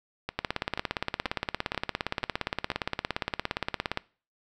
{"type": "two click trains", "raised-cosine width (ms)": 0.3, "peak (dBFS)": [-11, -15], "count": [63, 6], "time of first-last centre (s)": [[0.39, 3.974], [0.29, 2.717]], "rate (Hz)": [17.3, 2.06], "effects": ["noise-tail reverb RT60 0.4 s tail -22 dB re dry"]}